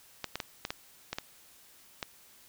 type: clicks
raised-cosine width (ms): 0.2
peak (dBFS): -16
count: 8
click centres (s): 0.243 / 0.356 / 0.402 / 0.651 / 0.705 / 1.13 / 1.185 / 2.028
effects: white hiss -58 dBFS RMS until 2.48 s